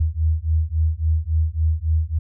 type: beating tone pair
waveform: sine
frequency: 77.8 / 81.4 Hz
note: D#2 / E2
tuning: 0 / -21 cents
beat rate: 3.6 Hz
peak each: -20 dBFS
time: 0-2.19 s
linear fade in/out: 10 ms
effects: none